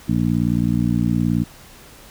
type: harmonic tone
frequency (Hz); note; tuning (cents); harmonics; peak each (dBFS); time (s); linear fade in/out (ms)
59; A#1; +22; 1 / 2 / 3 / 4 / 5; -29 / -22 / -20 / -21 / -25; 0.08-1.44; 10
effects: pink hiss -44 dBFS RMS until 2.1 s